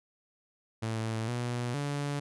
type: tone with pitch steps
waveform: sawtooth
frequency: 111.8 / 121.4 / 143.6 Hz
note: A2 / B2 / D3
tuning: +28 / -29 / -39 cents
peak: -27 dBFS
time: 0.82-2.2 s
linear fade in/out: 10 ms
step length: 460 ms
effects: resampled to 24000 Hz